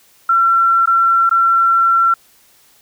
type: tone with dropouts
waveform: sine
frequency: 1356 Hz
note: E6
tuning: 49 cents sharp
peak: -9 dBFS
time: 0.29-2.14 s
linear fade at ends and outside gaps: 5 ms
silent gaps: 0.858-0.873 / 1.294-1.311 s
effects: white hiss -51 dBFS RMS until 2.81 s